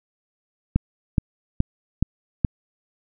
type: click train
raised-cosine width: 5 ms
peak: -5 dBFS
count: 5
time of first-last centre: 0.76-2.448 s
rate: 2.37 Hz
effects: none